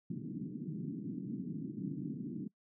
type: band-pass noise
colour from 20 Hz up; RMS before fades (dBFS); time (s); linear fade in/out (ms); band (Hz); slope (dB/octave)
pink; -41; 0.1-2.48; 5; 140 to 320; 48
effects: noise-tail reverb RT60 0.1 s tail -23 dB re dry